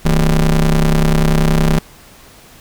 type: ring-modulated tone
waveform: 35% pulse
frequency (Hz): 70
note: C#2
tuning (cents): +18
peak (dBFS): -5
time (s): 0.05-1.79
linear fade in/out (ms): 5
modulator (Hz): 89.8
effects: pink hiss -42 dBFS RMS until 2.6 s